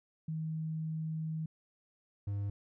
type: tone pair in turn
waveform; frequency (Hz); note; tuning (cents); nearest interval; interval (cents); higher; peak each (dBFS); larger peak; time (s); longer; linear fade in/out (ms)
sine / triangle; 158.6 / 100.93; D#3 / G#2; +33 / -49; minor sixth; 782; first; -34 / -31; second; 0.28-1.46 / 2.27-2.5; first; 5
effects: none